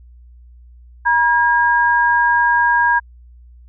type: tone pair together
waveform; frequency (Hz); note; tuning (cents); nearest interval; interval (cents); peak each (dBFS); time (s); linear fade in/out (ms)
sine; 955.8 / 1626; A#5 / G#6; +43 / -37; major sixth; 920; -14; 1.05-3; 20
effects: added 60 Hz sine -40 dBFS peak until 3.68 s